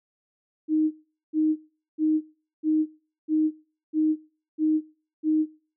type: tone bursts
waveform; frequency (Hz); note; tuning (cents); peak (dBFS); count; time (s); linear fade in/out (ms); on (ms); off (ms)
sine; 311.1; D#4; 0; -19; 8; 0.68-5.46; 50; 230; 420
effects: noise-tail reverb RT60 0.4 s tail -20 dB re dry

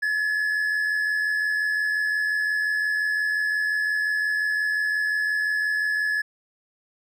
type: tone pair together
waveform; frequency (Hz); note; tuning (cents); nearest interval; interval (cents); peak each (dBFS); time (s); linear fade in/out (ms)
triangle; 1705.3 / 1791; G#6 / A6; +45 / +30; minor second; 85; -20 / -32; 0.02-6.22; 10
effects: none

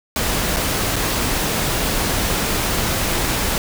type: noise with dropouts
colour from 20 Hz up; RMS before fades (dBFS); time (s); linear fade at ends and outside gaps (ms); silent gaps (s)
pink; -20; 0.16-3.58; 1; 0.563-0.568 / 0.959-0.963
effects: none

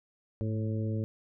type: harmonic tone with a mistuned harmonic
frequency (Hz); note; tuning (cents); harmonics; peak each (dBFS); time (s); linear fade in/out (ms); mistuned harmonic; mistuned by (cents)
110; A2; 0; 1 / 2 / 3 / 4 / 5; -30 / -36 / -40 / -42 / -44; 0.41-1.04; 0; 1; -50
effects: none

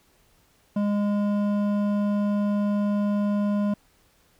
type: tone with hard clipping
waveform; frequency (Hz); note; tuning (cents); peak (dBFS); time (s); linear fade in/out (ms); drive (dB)
sine; 205.1; G#3; -21; -23; 0.76-3.74; 5; 10
effects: pink hiss -62 dBFS RMS until 4.39 s

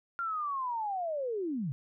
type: linear sweep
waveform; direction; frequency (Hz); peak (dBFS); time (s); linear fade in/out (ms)
sine; down; 1396.9 to 123.3; -31; 0.19-1.72; 0
effects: none

